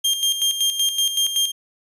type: tone with tremolo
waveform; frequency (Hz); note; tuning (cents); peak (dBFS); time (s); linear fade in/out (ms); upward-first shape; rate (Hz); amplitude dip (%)
sawtooth; 3200; G7; +35; -13; 0.04-1.52; 10; square; 5.3; 60
effects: resampled to 32000 Hz